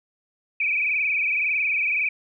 sine tone with frequency modulation, 2414 Hz, D7, 47 cents sharp, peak -20 dBFS, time 0.6-2.09 s, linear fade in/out 5 ms, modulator 21.8 Hz, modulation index 6.3, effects none

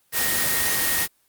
sine tone in noise, 1864.7 Hz, A#6, in tune, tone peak -28 dBFS, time 0.12-1.08 s, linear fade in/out 50 ms, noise white, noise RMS -22 dBFS, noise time 0.12-1.08 s, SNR -9 dB, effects white hiss -64 dBFS RMS until 1.28 s + Opus 24 kbps

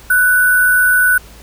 sine tone with sample-and-hold, 1486 Hz, F#6, 7 cents sharp, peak -8 dBFS, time 0.1-1.18 s, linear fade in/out 5 ms, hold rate 11025 Hz, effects added 56 Hz sine -40 dBFS peak until 1.42 s + pink hiss -41 dBFS RMS until 1.42 s

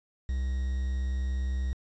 triangle tone with quantisation, 64.9 Hz, C2, 13 cents flat, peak -25 dBFS, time 0.29-1.73 s, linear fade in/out 0 ms, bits 8, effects resampled to 16000 Hz

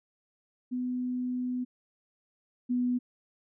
sine tone pair in turn, 250 / 247.1 Hz, B3 / B3, +21 / +1 cents, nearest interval unison, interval 20 cents, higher first, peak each -29 / -25 dBFS, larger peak second, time 0.71-1.65 / 2.69-2.99 s, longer first, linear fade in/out 20 ms, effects none

